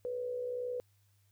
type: tone with amplitude modulation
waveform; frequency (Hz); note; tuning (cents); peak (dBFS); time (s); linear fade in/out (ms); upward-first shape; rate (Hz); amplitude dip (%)
sine; 493.9; B4; 0; -32; 0.05-0.8; 0; sine; 61.9; 50
effects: added 100 Hz sine -67 dBFS peak until 1.31 s + white hiss -75 dBFS RMS until 1.31 s